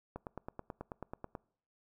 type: click train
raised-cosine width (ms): 1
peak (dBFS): -27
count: 12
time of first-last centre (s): 0.16-1.352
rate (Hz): 9.23
effects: noise-tail reverb RT60 0.6 s tail -24 dB re dry